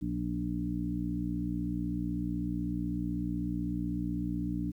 harmonic tone with a mistuned harmonic, 60 Hz, B1, 49 cents flat, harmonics 1 / 2 / 3 / 4 / 5, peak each -39 / -39 / -35 / -40 / -35 dBFS, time 0.01-4.72 s, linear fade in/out 20 ms, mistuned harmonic 5, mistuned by -23 cents, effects 11-bit

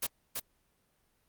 white noise with echo, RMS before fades -32 dBFS, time 0.02-0.07 s, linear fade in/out 10 ms, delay 330 ms, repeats 1, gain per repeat -3 dB, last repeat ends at 0.4 s, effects pink hiss -73 dBFS RMS until 1.28 s + Opus 32 kbps

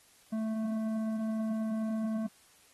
sine tone with tanh clipping, 220 Hz, A3, in tune, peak -32 dBFS, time 0.32-2.27 s, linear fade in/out 10 ms, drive 10 dB, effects white hiss -62 dBFS RMS until 2.73 s + AAC 32 kbps

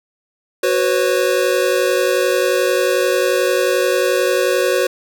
square chord, F# suspended fourth, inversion none, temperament equal with one note detuned, 370 / 493.9 / 545.2 Hz, F#4 / B4 / C#5, 0 / 0 / -29 cents, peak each -19 dBFS, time 0.63-4.87 s, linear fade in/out 5 ms, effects none

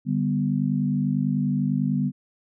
sine chord, G major, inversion second, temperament equal, 146.83 / 196 / 246.9 Hz, D3 / G3 / B3, 0 / 0 / 0 cents, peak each -25 dBFS, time 0.05-2.12 s, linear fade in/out 50 ms, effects none

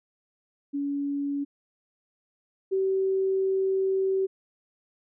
sine tone pair in turn, 283.1 / 383.4 Hz, C#4 / G4, +37 / -38 cents, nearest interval perfect fourth, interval 525 cents, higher second, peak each -26 / -22 dBFS, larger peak second, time 0.73-1.45 / 2.71-4.27 s, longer second, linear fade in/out 20 ms, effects none

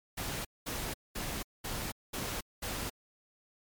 pink noise bursts, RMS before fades -37 dBFS, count 6, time 0.17-2.9 s, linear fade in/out 10 ms, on 280 ms, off 210 ms, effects MP3 96 kbps

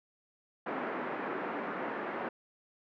pink band-pass noise, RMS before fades -37 dBFS, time 0.66-2.29 s, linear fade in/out 5 ms, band 240 to 1900 Hz, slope 24 dB/octave, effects none

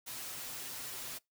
white noise with comb filter, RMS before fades -43 dBFS, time 0.06-1.19 s, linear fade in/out 20 ms, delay 7.8 ms, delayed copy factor +0.7, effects noise-tail reverb RT60 0.2 s tail -25 dB re dry

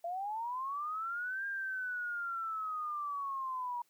sine linear two-way sweep, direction up then down, 669 to 1611 to 952 Hz, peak -35 dBFS, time 0.04-3.82 s, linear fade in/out 5 ms, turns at 1.46 s, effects white hiss -73 dBFS RMS until 3.89 s + high-pass 150 Hz 12 dB/octave

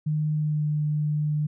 sine tone with pitch glide, 152.7 to 150.34 Hz, D#3 to D3, -32 to +41 cents, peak -22 dBFS, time 0.06-1.47 s, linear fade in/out 10 ms, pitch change -27 cents, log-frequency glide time 0.34-0.67 s, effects none

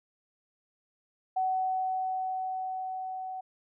sine tone with level ramp, 751 Hz, F#5, 26 cents sharp, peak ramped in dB -25 to -35 dBFS, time 1.36-3.41 s, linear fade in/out 10 ms, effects none

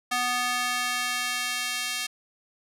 square tone with high-pass filter sweep, 246.9 Hz, B3, in tune, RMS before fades -28 dBFS, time 0.11-2.07 s, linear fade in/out 10 ms, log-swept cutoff 990 to 2600 Hz, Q 0.93, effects low-pass 12000 Hz 12 dB/octave

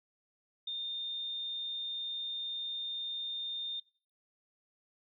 sine tone, 3631 Hz, A#7, 46 cents flat, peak -35 dBFS, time 0.67-3.8 s, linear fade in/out 5 ms, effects noise-tail reverb RT60 0.4 s tail -20 dB re dry

